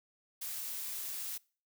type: noise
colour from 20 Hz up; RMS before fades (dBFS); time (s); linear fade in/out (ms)
blue; -40; 0.41-1.38; 10
effects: noise-tail reverb RT60 0.4 s tail -24 dB re dry